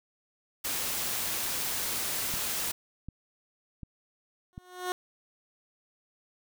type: noise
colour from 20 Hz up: white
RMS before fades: -32 dBFS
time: 0.64-2.72 s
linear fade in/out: 10 ms
type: click train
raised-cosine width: 5 ms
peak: -28 dBFS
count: 4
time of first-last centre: 2.34-4.579 s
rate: 1.34 Hz
type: tone with exponential growth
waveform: 15% pulse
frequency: 362.9 Hz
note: F#4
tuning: 34 cents flat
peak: -21 dBFS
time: 4.53-4.92 s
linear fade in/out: 0 ms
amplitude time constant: 84 ms
effects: none